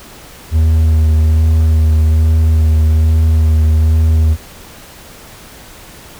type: tone with vibrato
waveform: triangle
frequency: 79 Hz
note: D#2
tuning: 27 cents sharp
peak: -5 dBFS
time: 0.51-4.37 s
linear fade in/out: 50 ms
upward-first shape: sine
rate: 1.2 Hz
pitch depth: 18 cents each way
effects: pink hiss -36 dBFS RMS until 6.19 s